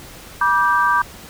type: chord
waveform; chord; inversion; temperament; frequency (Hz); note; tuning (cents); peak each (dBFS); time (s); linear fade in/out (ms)
sine; G major; first; equal with one note detuned; 968 / 1174.7 / 1568; B5 / D6 / G6; -35 / 0 / 0; -18 / -17 / -18; 0.41-1.02; 5
effects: pink hiss -39 dBFS RMS until 1.29 s